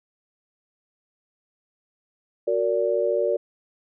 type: chord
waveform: sine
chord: Gb augmented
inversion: none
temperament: just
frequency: 370 / 462.5 / 578.1 Hz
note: Gb4 / Bb4 / D5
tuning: 0 / -14 / -27 cents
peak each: -26 / -24 / -23 dBFS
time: 2.47-3.37 s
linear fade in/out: 10 ms
effects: none